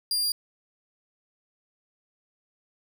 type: tone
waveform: sawtooth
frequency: 4799 Hz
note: D8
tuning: 37 cents sharp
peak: -21 dBFS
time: 0.11-0.32 s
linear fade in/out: 2 ms
effects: none